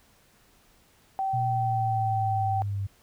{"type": "tone", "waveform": "sine", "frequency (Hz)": 772, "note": "G5", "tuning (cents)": -27, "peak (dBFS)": -25, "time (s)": [1.19, 2.62], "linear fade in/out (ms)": 0}
{"type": "exponential sweep", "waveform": "sine", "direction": "down", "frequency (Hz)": [122.1, 98], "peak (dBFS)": -27, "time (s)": [1.33, 2.87], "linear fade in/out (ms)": 10}
{"effects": ["pink hiss -61 dBFS RMS until 3.02 s"]}